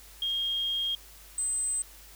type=tone pair in turn; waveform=sine; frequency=3240 / 8164 Hz; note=G#7 / C9; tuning=-43 / -44 cents; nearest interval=octave + major third; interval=1599 cents; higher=second; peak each=-27 dBFS; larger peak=neither; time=0.22-0.95 / 1.38-1.82 s; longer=first; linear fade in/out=2 ms; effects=added 50 Hz sine -53 dBFS peak until 2.15 s + white hiss -52 dBFS RMS until 2.15 s